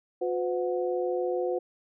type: tone cluster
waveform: sine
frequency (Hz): 360.4 / 507 / 732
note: F#4 / B4 / F#5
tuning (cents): -45 / +45 / -19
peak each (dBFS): -29 / -29 / -36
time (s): 0.21-1.59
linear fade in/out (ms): 10
effects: none